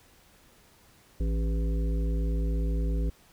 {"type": "harmonic tone with a mistuned harmonic", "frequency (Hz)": 55, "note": "A1", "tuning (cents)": 0, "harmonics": [1, 3, 5, 7, 9], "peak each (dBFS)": [-25, -35, -39, -42, -44], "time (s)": [1.2, 3.1], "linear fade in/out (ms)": 5, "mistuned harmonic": 7, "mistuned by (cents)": 63, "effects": ["pink hiss -59 dBFS RMS until 3.32 s"]}